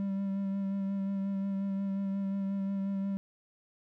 triangle tone with vibrato, 196 Hz, G3, in tune, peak -28 dBFS, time 0-3.17 s, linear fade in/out 0 ms, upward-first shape sine, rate 5.6 Hz, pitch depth 19 cents each way, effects none

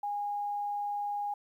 sine tone, 820 Hz, G#5, 22 cents flat, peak -31 dBFS, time 0.03-1.34 s, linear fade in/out 5 ms, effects 11-bit

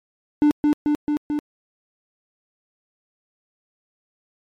triangle tone with echo, 296.6 Hz, D4, 17 cents sharp, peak -10 dBFS, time 0.42-0.51 s, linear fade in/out 0 ms, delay 220 ms, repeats 4, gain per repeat -2 dB, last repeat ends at 1.39 s, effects MP3 64 kbps

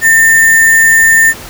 sine tone with sample-and-hold, 1808 Hz, A6, 47 cents sharp, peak -3 dBFS, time 0.01-1.34 s, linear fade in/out 50 ms, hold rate 8820 Hz, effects pink hiss -28 dBFS RMS until 1.49 s

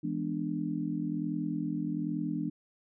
sine chord, E dominant seventh, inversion none, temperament just, 164.81 / 206 / 247.2 / 296.7 Hz, E3 / G#3 / B3 / D4, 0 / -14 / +2 / +18 cents, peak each -36 / -37 / -37 / -34 dBFS, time 0.03-2.5 s, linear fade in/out 10 ms, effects none

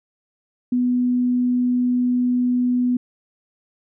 sine tone, 247.5 Hz, B3, 4 cents sharp, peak -16 dBFS, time 0.72-2.97 s, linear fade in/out 5 ms, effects none

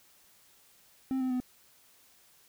triangle tone with pitch steps, 263.7 / 257.7 / 251.8 Hz, C4 / C4 / B3, +14 / -26 / +34 cents, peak -26 dBFS, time 1.11-1.401 s, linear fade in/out 0 ms, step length 97 ms, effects white hiss -62 dBFS RMS until 2.48 s

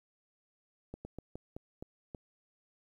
slowing click train, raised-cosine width 2 ms, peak -29 dBFS, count 7, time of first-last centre 0.94-2.148 s, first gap 110 ms, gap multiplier 1.24, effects 11-bit

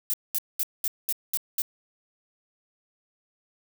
violet noise bursts, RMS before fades -26 dBFS, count 7, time 0.1-1.619 s, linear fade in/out 0 ms, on 37 ms, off 210 ms, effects none

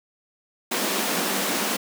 pink high-pass noise, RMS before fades -25 dBFS, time 0.71-1.77 s, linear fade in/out 10 ms, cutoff 180 Hz, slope 96 dB/octave, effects none

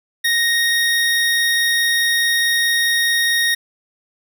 25% pulse tone, 1864.7 Hz, A#6, in tune, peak -11 dBFS, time 0.24-3.55 s, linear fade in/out 10 ms, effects none

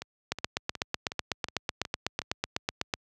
two click trains, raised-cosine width 0.2 ms, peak -19 / -10 dBFS, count 7 / 22, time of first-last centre 0.02-2.218 / 0.32-2.938 s, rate 2.73 / 8.02 Hz, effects high-pass 60 Hz 12 dB/octave

